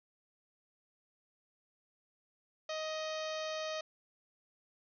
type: harmonic tone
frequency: 626 Hz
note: D#5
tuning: 10 cents sharp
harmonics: 1 / 2 / 3 / 4 / 5 / 6 / 7 / 8 / 9 / 10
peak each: -38 / -45 / -48 / -49 / -49 / -49 / -51 / -54 / -55 / -56 dBFS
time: 2.69-3.81 s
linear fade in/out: 5 ms
effects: none